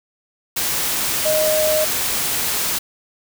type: tone in noise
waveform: sine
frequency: 619 Hz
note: D#5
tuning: 9 cents flat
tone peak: -16 dBFS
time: 1.25-1.85 s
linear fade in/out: 10 ms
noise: white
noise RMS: -21 dBFS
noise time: 0.56-2.79 s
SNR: +2 dB
effects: none

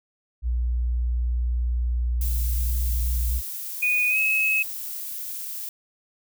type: tone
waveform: sine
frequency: 60.1 Hz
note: B1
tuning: 46 cents flat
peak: -21 dBFS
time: 0.42-3.42 s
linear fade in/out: 50 ms
type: noise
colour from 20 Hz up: violet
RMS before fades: -33 dBFS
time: 2.21-5.69 s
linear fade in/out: 2 ms
type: tone with pitch glide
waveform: sine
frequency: 2471 to 2574 Hz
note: D#7 to E7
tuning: -13 to -42 cents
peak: -19 dBFS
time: 3.82-4.63 s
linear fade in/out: 10 ms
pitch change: +71 cents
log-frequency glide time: 4.09-4.18 s
effects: none

